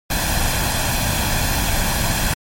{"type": "noise with comb filter", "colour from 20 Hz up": "pink", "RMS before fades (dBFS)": -19, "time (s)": [0.1, 2.34], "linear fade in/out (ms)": 5, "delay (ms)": 1.2, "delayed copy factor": 0.6, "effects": ["MP3 64 kbps"]}